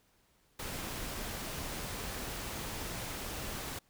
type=noise; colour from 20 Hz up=pink; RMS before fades=-40 dBFS; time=0.59-3.79 s; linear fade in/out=5 ms; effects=pink hiss -70 dBFS RMS until 3.89 s